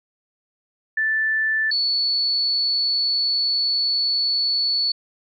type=tone pair in turn; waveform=sine; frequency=1760 / 4435 Hz; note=A6 / C#8; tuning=0 / 0 cents; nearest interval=octave + major third; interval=1600 cents; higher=second; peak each=-18 dBFS; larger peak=neither; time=0.97-1.71 / 1.71-4.92 s; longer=second; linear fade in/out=5 ms; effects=none